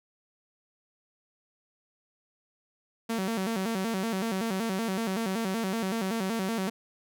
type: tone with vibrato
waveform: sawtooth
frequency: 207.7 Hz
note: G#3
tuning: in tune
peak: -24 dBFS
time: 3.09-6.7 s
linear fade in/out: 10 ms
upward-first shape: square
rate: 5.3 Hz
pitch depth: 160 cents each way
effects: none